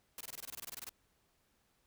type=noise bursts; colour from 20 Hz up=white; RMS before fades=-45 dBFS; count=15; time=0.18-0.893 s; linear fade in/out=2 ms; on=27 ms; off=22 ms; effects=pink hiss -75 dBFS RMS until 1.86 s